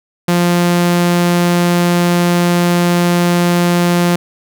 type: tone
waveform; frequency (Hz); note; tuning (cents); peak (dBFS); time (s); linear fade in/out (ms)
sawtooth; 174.61; F3; 0; -6; 0.28-4.16; 5
effects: none